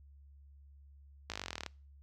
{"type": "slowing click train", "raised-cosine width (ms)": 0.2, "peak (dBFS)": -21, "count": 17, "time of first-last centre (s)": [1.3, 1.663], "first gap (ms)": 18, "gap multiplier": 1.03, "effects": ["noise-tail reverb RT60 0.4 s tail -26 dB re dry", "added 70 Hz sine -55 dBFS peak until 2.02 s"]}